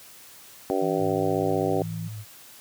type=harmonic tone; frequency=95.7 Hz; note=G2; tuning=41 cents flat; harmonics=3 / 4 / 5 / 6 / 7 / 8; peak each=-29 / -27 / -29 / -31 / -32 / -31 dBFS; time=0.7-1.82 s; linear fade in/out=0 ms
type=tone; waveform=sine; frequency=164.81 Hz; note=E3; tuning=in tune; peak=-31 dBFS; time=0.81-2.09 s; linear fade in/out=20 ms
type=tone with vibrato; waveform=sine; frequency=107.5 Hz; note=A2; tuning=40 cents flat; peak=-33 dBFS; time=0.97-2.25 s; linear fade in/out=50 ms; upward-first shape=sine; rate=6.3 Hz; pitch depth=27 cents each way
effects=white hiss -48 dBFS RMS until 2.6 s + high-pass 60 Hz 12 dB/octave